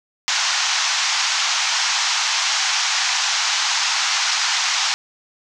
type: band-pass noise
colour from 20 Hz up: white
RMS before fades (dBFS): -20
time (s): 0.28-4.94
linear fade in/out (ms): 0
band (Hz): 770 to 6600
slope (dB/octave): 48
effects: none